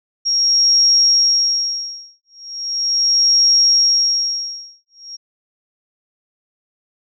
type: tone with tremolo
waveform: sine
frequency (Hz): 5588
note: F8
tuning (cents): 0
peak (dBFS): -9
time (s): 0.25-5.17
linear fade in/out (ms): 20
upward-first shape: sine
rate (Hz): 0.38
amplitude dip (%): 100
effects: none